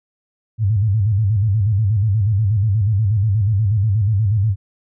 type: tone with vibrato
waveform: sine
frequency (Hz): 103.83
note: G#2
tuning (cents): 0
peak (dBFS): -13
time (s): 0.58-4.56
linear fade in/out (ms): 50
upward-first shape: square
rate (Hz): 8.3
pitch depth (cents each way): 120
effects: none